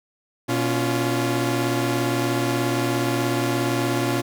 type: tone cluster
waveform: sawtooth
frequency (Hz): 121.5 / 281.2 / 347.6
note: B2 / C#4 / F4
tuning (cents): -28 / +25 / -8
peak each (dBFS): -21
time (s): 0.48-4.22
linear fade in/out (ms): 20
effects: none